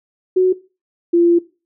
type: tone pair in turn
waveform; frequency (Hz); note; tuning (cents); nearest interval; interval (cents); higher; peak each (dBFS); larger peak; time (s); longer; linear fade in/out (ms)
sine; 370 / 343.2; F#4 / F4; 0 / -30; minor second; 130; first; -9; neither; 0.36-0.53 / 1.13-1.39; second; 10
effects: noise-tail reverb RT60 0.3 s tail -18 dB re dry